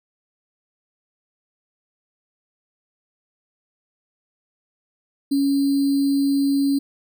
sine tone with sample-and-hold, 278.2 Hz, C#4, 6 cents sharp, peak -16 dBFS, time 5.31-6.79 s, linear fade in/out 10 ms, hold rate 4410 Hz, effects none

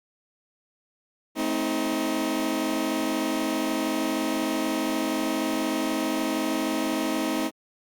sawtooth chord, A diminished, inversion none, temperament just, 220 / 264 / 316.8 Hz, A3 / C4 / Eb4, 0 / +16 / +31 cents, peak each -28 / -25 / -23 dBFS, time 1.35-7.51 s, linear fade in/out 50 ms, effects Opus 48 kbps

